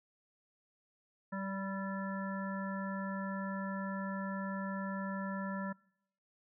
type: harmonic tone with a mistuned harmonic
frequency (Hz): 193.5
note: G3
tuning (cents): -22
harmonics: 1 / 3 / 5 / 7 / 9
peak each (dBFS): -38 / -45 / -45 / -47 / -46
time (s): 1.32-5.73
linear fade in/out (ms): 10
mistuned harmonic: 5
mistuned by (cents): +28
effects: noise-tail reverb RT60 0.8 s tail -25 dB re dry